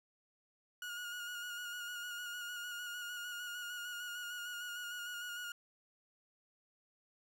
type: tone with vibrato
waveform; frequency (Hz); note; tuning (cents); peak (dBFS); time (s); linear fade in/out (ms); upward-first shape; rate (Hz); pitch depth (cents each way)
30% pulse; 1440; F#6; -47; -39; 0.82-5.52; 2; square; 6.6; 22
effects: none